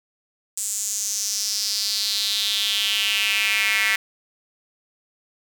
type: tone with high-pass filter sweep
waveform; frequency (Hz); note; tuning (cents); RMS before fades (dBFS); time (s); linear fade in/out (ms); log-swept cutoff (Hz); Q
square; 103.3; G#2; -9; -23; 0.57-3.96; 5; 7800 to 2000; 4.2
effects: none